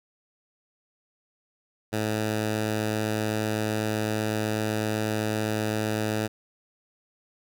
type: tone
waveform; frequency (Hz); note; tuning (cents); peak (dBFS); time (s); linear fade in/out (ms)
10% pulse; 107.9; A2; -33; -17; 1.92-6.28; 20
effects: none